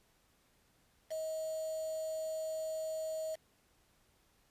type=tone with quantisation; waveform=sine; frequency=635 Hz; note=D#5; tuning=35 cents sharp; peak=-36 dBFS; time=1.1-3.36 s; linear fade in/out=20 ms; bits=8; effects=pink hiss -71 dBFS RMS until 4.5 s + resampled to 32000 Hz